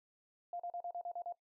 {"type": "tone bursts", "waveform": "sine", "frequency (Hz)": 698.5, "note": "F5", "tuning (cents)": 0, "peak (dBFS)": -39, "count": 8, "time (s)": [0.53, 1.324], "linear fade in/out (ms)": 2, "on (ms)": 66, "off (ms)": 38, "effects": ["noise-tail reverb RT60 0.1 s tail -17 dB re dry"]}